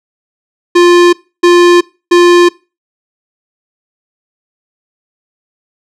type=tone bursts; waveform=square; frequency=350.2 Hz; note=F4; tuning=5 cents sharp; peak=-3 dBFS; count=3; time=0.75-2.49 s; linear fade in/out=10 ms; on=380 ms; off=300 ms; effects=noise-tail reverb RT60 0.3 s tail -23 dB re dry + low-pass 6000 Hz 12 dB/octave